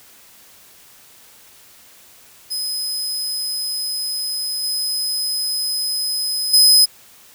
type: tone with level steps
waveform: sawtooth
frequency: 5050 Hz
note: D#8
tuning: 25 cents sharp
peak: -19 / -17 / -6 dBFS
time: 2.5-6.86 s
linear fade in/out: 20 ms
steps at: 4.63 / 6.53 s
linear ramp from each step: 10 ms
effects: white hiss -47 dBFS RMS until 7.34 s